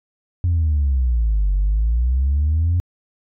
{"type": "exponential two-way sweep", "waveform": "sine", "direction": "down then up", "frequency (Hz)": [89.5, 46.82, 89.5], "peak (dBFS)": -13, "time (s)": [0.44, 2.8], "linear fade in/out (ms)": 0, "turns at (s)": 1.53, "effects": ["tanh soft clip ceiling -12 dBFS"]}